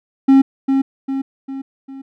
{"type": "tone with echo", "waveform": "triangle", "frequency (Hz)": 270, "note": "C#4", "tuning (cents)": -45, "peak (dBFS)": -4, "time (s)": [0.28, 0.42], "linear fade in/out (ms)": 10, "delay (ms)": 400, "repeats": 4, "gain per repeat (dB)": -6, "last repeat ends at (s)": 2.02, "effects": []}